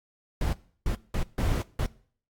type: noise bursts at uneven times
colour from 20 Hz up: brown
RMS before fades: -26 dBFS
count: 5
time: 0.41-0.53 / 0.86-0.95 / 1.14-1.23 / 1.38-1.62 / 1.79-1.86 s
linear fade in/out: 2 ms
effects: noise-tail reverb RT60 0.5 s tail -20 dB re dry + AAC 64 kbps